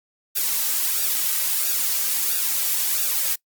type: noise with flanger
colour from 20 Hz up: blue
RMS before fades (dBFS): -22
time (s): 0.35-3.36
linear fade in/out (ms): 20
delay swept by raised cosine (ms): 0.94 to 2.94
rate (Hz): 1.5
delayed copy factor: -0.6
effects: noise-tail reverb RT60 0.1 s tail -21 dB re dry + Opus 48 kbps